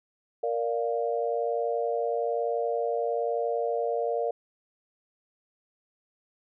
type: chord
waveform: sine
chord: Bb major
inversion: none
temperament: equal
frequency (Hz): 466.2 / 587.3 / 698.5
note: Bb4 / D5 / F5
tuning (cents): 0 / 0 / 0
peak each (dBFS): -28 / -31 / -31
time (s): 0.43-4.31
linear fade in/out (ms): 5
effects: none